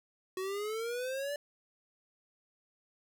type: exponential sweep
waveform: square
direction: up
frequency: 370 to 587.3 Hz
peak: -35 dBFS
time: 0.37-1.36 s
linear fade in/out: 2 ms
effects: none